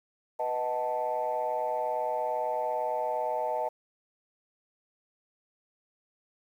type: chord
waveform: sine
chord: B dominant seventh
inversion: none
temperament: equal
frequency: 493.9 / 622.3 / 740 / 880 Hz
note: B4 / D#5 / F#5 / A5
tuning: 0 / 0 / 0 / 0 cents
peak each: -35 / -31 / -35 / -31 dBFS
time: 0.39-3.69 s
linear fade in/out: 10 ms
effects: tanh soft clip ceiling -20 dBFS + 10-bit